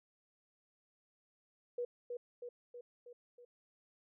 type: tone with echo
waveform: sine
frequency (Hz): 484.9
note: B4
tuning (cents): -32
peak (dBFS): -35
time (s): 1.78-1.85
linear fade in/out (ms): 5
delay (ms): 320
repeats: 5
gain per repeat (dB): -4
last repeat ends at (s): 3.45
effects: none